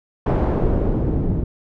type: noise with low-pass filter sweep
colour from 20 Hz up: pink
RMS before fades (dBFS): -19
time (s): 0.26-1.44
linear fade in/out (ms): 5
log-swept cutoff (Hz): 740 to 240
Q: 0.92
effects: none